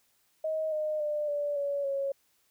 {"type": "tone with pitch steps", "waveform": "sine", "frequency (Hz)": [630, 613.5, 597.4, 581.7, 566.5, 551.6], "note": ["D#5", "D#5", "D5", "D5", "C#5", "C#5"], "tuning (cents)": [21, -25, 29, -17, 37, -9], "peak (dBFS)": -28, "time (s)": [0.44, 2.12], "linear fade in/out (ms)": 5, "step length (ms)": 280, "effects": ["white hiss -70 dBFS RMS until 2.5 s"]}